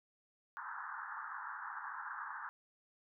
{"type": "band-pass noise", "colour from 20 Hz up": "white", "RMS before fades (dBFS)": -45, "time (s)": [0.57, 2.49], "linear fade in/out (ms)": 0, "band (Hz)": [840, 1700], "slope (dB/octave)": 96, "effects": []}